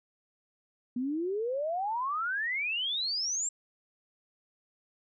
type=exponential sweep; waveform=sine; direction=up; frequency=238.8 to 7600 Hz; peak=-29 dBFS; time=0.96-3.49 s; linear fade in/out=5 ms; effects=none